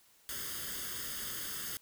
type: noise with comb filter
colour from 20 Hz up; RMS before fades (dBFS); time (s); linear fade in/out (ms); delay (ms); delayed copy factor
white; -40; 0.29-1.77; 0; 0.61; +0.75
effects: white hiss -65 dBFS RMS until 1.81 s